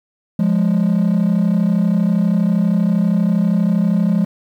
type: tone pair together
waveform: triangle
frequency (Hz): 175.16 / 207.7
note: F3 / G#3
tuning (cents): +5 / 0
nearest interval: minor third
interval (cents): 295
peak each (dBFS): -12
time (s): 0.39-4.25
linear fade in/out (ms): 5
effects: tanh soft clip ceiling -8 dBFS + 8-bit